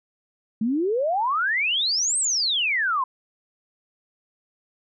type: exponential two-way sweep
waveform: sine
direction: up then down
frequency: 210 to 8600 to 994 Hz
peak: -20 dBFS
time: 0.61-3.04 s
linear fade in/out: 5 ms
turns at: 2.18 s
effects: none